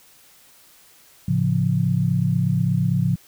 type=chord; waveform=sine; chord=A augmented; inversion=none; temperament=equal; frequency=110 / 138.59 / 174.61 Hz; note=A2 / C#3 / E#3; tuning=0 / 0 / 0 cents; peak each=-23 / -21 / -21 dBFS; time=1.28-3.16 s; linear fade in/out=5 ms; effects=white hiss -52 dBFS RMS until 3.27 s